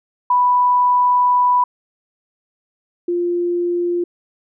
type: tone pair in turn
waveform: sine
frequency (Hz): 987.8 / 349.2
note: B5 / F4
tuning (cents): 0 / 0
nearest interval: octave + tritone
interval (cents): 1800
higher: first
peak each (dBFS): -11 / -16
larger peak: first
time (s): 0.3-1.64 / 3.08-4.04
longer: first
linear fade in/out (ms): 5
effects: none